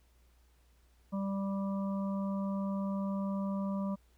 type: harmonic tone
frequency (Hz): 196.2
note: G3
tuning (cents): +2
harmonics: 1 / 3 / 5 / 6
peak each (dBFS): -32 / -42 / -46 / -48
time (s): 1.12-3.96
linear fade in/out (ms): 20
effects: added 60 Hz sine -63 dBFS peak until 4.17 s + pink hiss -72 dBFS RMS until 4.17 s